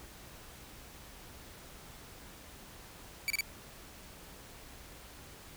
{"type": "tone bursts", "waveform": "sawtooth", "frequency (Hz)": 2302, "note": "D7", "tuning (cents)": -35, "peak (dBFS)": -26, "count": 3, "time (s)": [3.28, 3.408], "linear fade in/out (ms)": 0, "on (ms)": 22, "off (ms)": 31, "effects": ["added 60 Hz sine -61 dBFS peak until 5.56 s", "pink hiss -52 dBFS RMS until 5.56 s"]}